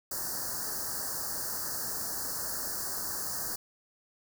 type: band-stop noise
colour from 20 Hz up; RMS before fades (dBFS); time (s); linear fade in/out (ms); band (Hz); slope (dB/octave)
white; -35; 0.11-3.56; 5; 1800 to 4400; 96
effects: none